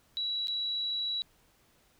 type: tone with dropouts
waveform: sine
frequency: 3911 Hz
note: B7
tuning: 18 cents flat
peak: -30 dBFS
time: 0.17-1.22 s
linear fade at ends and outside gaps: 0 ms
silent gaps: 0.472-0.482 s
effects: pink hiss -66 dBFS RMS until 1.99 s